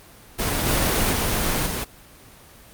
pink noise with level steps, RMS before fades -23 / -20 / -22 / -26 dBFS, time 0.38-1.85 s, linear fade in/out 20 ms, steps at 0.66 / 1.12 / 1.66 s, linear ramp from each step 10 ms, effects pink hiss -47 dBFS RMS until 2.73 s + Opus 24 kbps

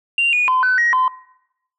sine tone with pitch steps, 2774 / 2457 / 1024 / 1511 / 1890 / 1025 Hz, F7 / D#7 / C6 / F#6 / A#6 / C6, -12 / -22 / -38 / +36 / +23 / -36 cents, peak -12 dBFS, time 0.18-1.08 s, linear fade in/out 2 ms, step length 150 ms, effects noise-tail reverb RT60 0.8 s tail -20 dB re dry + tanh soft clip ceiling -9 dBFS

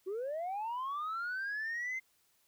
sine linear sweep, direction up, 360 to 2093 Hz, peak -33 dBFS, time 0.06-2 s, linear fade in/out 20 ms, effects tanh soft clip ceiling -33 dBFS + white hiss -72 dBFS RMS until 2.47 s

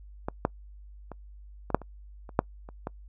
clicks, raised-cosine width 1 ms, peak -16 / -9 / -25 / -20 / -6 / -28 / -30 / -6 / -30 / -18 dBFS, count 10, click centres 0.285 / 0.451 / 1.117 / 1.703 / 1.746 / 1.817 / 2.292 / 2.391 / 2.689 / 2.871 s, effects noise-tail reverb RT60 0.1 s tail -26 dB re dry + added 50 Hz sine -45 dBFS peak until 3.08 s

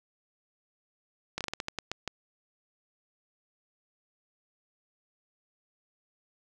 slowing click train, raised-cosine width 0.2 ms, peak -15 dBFS, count 10, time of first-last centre 1.38-2.077 s, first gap 27 ms, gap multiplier 1.25, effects none

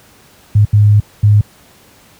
sine tone bursts at uneven times, 104.2 Hz, G#2, 6 cents sharp, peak -4 dBFS, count 3, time 0.55-0.65 / 0.73-1 / 1.23-1.41 s, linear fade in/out 5 ms, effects pink hiss -45 dBFS RMS until 2.19 s + high-pass 60 Hz 12 dB/octave

